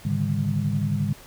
sine tone cluster, 106 / 142.5 / 153.8 / 201 Hz, G#2 / C#3 / D#3 / G3, +36 / +48 / -20 / +44 cents, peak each -27 dBFS, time 0.05-1.13 s, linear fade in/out 5 ms, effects pink hiss -47 dBFS RMS until 1.26 s

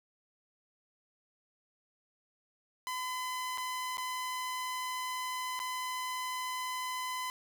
sawtooth tone with dropouts, 1014 Hz, B5, 45 cents sharp, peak -31 dBFS, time 2.87-7.3 s, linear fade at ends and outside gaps 0 ms, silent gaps 3.575-3.581 / 3.971-3.981 / 5.592-5.6 s, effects none

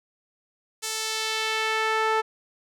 sawtooth tone with band-pass filter sweep, 440.1 Hz, A4, in tune, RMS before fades -26 dBFS, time 0.82-2.22 s, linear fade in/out 20 ms, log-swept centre 7300 to 1100 Hz, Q 1, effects none

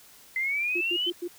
sine exponential sweep, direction up, 2042 to 3100 Hz, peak -25 dBFS, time 0.36-1.1 s, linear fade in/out 2 ms
sine tone bursts, 349.2 Hz, F4, in tune, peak -29 dBFS, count 4, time 0.75-1.28 s, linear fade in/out 10 ms, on 62 ms, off 94 ms
effects white hiss -53 dBFS RMS until 1.38 s

